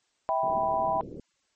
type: chord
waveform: sine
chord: E minor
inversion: none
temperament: equal with one note detuned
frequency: 650.9 / 784 / 987.8 Hz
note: E5 / G5 / B5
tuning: -22 / 0 / 0 cents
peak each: -28 dBFS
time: 0.29-1.01 s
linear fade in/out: 0 ms
type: band-pass noise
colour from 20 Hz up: white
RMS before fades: -42 dBFS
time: 0.43-1.2 s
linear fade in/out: 2 ms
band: 120 to 480 Hz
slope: 48 dB/octave
type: click train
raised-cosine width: 3 ms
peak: -33 dBFS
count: 27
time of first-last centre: 0.5-1.197 s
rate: 37.3 Hz
effects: white hiss -72 dBFS RMS until 1.55 s + MP3 32 kbps